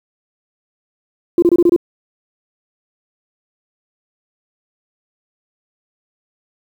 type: tone bursts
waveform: sine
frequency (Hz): 345.8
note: F4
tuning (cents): -17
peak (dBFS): -6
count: 6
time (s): 1.38-1.763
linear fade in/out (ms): 2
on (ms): 43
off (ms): 25
effects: tanh soft clip ceiling -2 dBFS + 7-bit